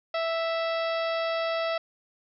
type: harmonic tone with a mistuned harmonic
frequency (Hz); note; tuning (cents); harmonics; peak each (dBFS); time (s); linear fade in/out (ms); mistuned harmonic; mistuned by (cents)
659.3; E5; 0; 1 / 2 / 3 / 4 / 5 / 6 / 7 / 8; -27 / -33 / -37 / -39 / -41 / -43 / -44 / -45; 0.14-1.78; 5; 6; -27
effects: none

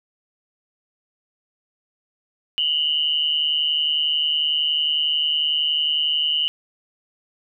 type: tone pair together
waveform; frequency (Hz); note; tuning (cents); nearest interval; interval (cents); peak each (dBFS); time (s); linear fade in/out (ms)
sine; 2873 / 3024; F7 / F#7; +48 / +37; minor second; 89; -21; 2.58-6.48; 0
effects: none

